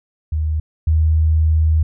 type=tone pair in turn; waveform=sine; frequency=77.6 / 78.96 Hz; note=D#2 / D#2; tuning=-4 / +26 cents; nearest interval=unison; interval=30 cents; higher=second; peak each=-16 / -11 dBFS; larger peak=second; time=0.32-0.6 / 0.87-1.83 s; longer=second; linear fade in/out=5 ms; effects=none